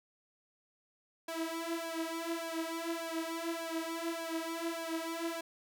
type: tone with flanger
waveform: sawtooth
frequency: 330 Hz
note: E4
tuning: 2 cents sharp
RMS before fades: -38 dBFS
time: 1.28-5.41 s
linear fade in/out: 5 ms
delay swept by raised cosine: 1.2 to 5.2 ms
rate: 1.7 Hz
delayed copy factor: +0.95
effects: none